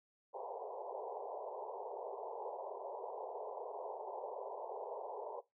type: band-pass noise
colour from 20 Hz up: pink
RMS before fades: -45 dBFS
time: 0.33-5.41 s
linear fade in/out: 20 ms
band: 400 to 980 Hz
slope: 96 dB/octave
effects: noise-tail reverb RT60 0.2 s tail -19 dB re dry